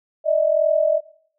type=tone pair together; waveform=sine; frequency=597.8 / 640 Hz; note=D5 / D#5; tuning=+31 / +49 cents; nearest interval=minor second; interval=118 cents; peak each=-18 dBFS; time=0.24-1.01 s; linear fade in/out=50 ms; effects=noise-tail reverb RT60 0.6 s tail -17 dB re dry